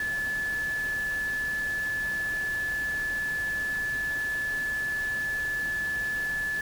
sine tone in noise, 1727 Hz, A6, 33 cents flat, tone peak -27 dBFS, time 0-6.61 s, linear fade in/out 2 ms, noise pink, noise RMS -42 dBFS, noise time 0-6.61 s, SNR +12 dB, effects none

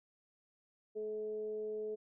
sine tone with frequency modulation, 428.7 Hz, A4, 45 cents flat, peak -37 dBFS, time 0.95-1.96 s, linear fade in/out 20 ms, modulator 216 Hz, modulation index 0.29, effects none

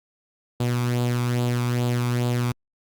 sawtooth tone with flanger, 121.8 Hz, B2, 24 cents flat, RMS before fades -23 dBFS, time 0.6-2.52 s, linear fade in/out 5 ms, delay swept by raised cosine 0.25 to 0.87 ms, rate 2.4 Hz, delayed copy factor +0.55, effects Opus 48 kbps

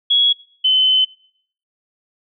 sine tone pair in turn, 3343 / 3046 Hz, G#7 / F#7, +11 / +50 cents, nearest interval major second, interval 161 cents, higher first, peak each -11 dBFS, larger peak neither, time 0.1-0.33 / 0.64-1.05 s, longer second, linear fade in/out 10 ms, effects noise-tail reverb RT60 0.6 s tail -23 dB re dry

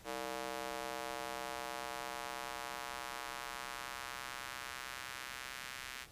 square tone with high-pass filter sweep, 64.6 Hz, C2, 21 cents flat, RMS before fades -44 dBFS, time 0.04-6.07 s, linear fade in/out 50 ms, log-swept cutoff 510 to 1800 Hz, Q 1.2, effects pink hiss -59 dBFS RMS until 6.11 s + resampled to 32000 Hz

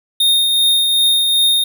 square tone with tremolo, 3686 Hz, A#7, 20 cents flat, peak -10 dBFS, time 0.2-1.64 s, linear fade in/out 5 ms, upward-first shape triangle, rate 2.6 Hz, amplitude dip 35%, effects none

